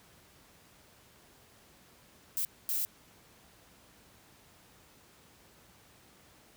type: noise bursts at uneven times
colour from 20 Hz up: violet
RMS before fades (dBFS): -32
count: 2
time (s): 2.37-2.45 / 2.69-2.85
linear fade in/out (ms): 0
effects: pink hiss -60 dBFS RMS until 6.56 s + high-pass 60 Hz 12 dB/octave